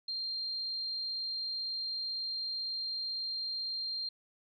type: tone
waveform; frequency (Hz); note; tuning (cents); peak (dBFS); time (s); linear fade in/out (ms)
sine; 4186; C8; 0; -34; 0.08-4.09; 5
effects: none